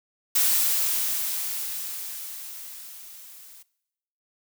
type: noise with level ramp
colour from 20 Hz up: blue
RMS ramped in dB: -20 to -48 dBFS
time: 0.35-3.63 s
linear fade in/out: 10 ms
effects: noise-tail reverb RT60 0.9 s tail -22 dB re dry